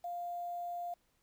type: tone with quantisation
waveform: sine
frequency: 700 Hz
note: F5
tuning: 4 cents sharp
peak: -37 dBFS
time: 0.04-0.94 s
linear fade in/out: 5 ms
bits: 10
effects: pink hiss -75 dBFS RMS until 1.22 s